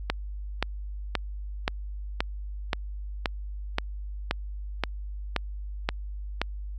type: click train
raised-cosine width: 0.3 ms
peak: -8 dBFS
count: 13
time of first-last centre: 0.1-6.416 s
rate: 1.9 Hz
effects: added 50 Hz sine -33 dBFS peak until 6.78 s